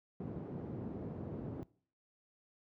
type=band-pass noise; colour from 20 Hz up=pink; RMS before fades=-43 dBFS; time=0.2-1.63 s; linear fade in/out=0 ms; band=110 to 380 Hz; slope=12 dB/octave; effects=noise-tail reverb RT60 0.5 s tail -22 dB re dry + high-pass 60 Hz 12 dB/octave